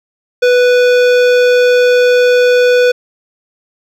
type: tone with hard clipping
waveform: sine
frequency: 493.9 Hz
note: B4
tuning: in tune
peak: -8 dBFS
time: 0.42-2.92 s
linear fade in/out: 10 ms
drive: 16 dB
effects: none